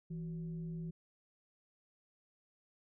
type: tone with frequency modulation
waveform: sine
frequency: 164.81 Hz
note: E3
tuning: in tune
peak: -39 dBFS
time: 0.1-0.91 s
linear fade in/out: 10 ms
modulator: 207 Hz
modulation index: 0.35
effects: none